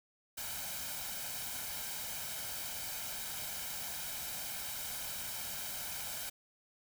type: noise with comb filter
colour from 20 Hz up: white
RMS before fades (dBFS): -41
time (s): 0.37-6.3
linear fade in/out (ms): 10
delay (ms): 1.3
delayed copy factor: +0.6
effects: none

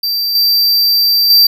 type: tone with level steps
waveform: square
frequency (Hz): 4685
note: D8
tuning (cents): -5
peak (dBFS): -14 / -9 / -5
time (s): 0.03-1.47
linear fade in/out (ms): 5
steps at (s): 0.35 / 1.3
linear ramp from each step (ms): 2
effects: none

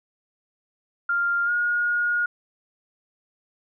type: tone with pitch glide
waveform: sine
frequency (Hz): 1396.9 to 1435.3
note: F6 to F6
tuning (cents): 0 to +47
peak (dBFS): -20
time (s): 1.09-2.26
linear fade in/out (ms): 5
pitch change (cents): +47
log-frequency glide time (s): 1.45-1.51
effects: none

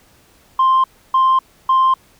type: tone bursts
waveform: sine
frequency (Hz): 1049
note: C6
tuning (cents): +4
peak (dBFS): -8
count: 3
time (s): 0.59-1.94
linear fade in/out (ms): 5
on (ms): 250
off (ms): 300
effects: tanh soft clip ceiling -8 dBFS + pink hiss -52 dBFS RMS until 2.19 s

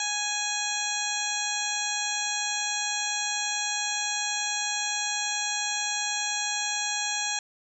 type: harmonic tone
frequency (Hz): 830.6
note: G#5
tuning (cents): 0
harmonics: 1 / 2 / 3 / 4 / 5 / 7 / 8 / 9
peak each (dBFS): -35 / -35 / -35 / -35 / -35 / -35 / -35 / -35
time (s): 0-7.39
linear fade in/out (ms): 2
effects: none

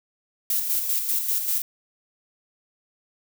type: noise with tremolo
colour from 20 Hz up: violet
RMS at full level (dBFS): -23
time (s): 0.5-1.62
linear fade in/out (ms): 2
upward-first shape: square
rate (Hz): 5.1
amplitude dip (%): 45
effects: none

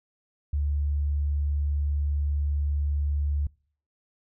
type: tone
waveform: sine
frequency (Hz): 72.5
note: D2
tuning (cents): -22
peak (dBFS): -23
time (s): 0.53-3.47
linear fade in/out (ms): 5
effects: noise-tail reverb RT60 0.5 s tail -26 dB re dry

